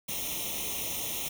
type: noise with comb filter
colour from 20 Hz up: white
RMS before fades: -34 dBFS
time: 0.08-1.29 s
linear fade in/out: 10 ms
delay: 0.32 ms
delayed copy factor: +0.95
effects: none